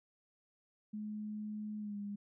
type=tone with pitch glide; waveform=sine; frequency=211.9 to 203.5 Hz; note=G#3 to G#3; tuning=+35 to -35 cents; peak=-39 dBFS; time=0.93-2.16 s; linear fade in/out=10 ms; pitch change=-70 cents; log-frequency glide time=1.79-1.97 s; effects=none